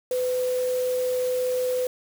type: tone in noise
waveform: sine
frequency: 504 Hz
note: B4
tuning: 35 cents sharp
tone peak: -22 dBFS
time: 0.11-1.87 s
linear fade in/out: 2 ms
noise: white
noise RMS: -39 dBFS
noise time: 0.11-1.87 s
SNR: +14 dB
effects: none